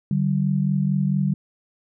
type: tone pair together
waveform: sine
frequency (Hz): 146.83 / 191.27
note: D3 / G3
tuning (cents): 0 / -42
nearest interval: perfect fourth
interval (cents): 458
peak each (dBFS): -21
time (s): 0.11-1.34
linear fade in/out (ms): 2
effects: none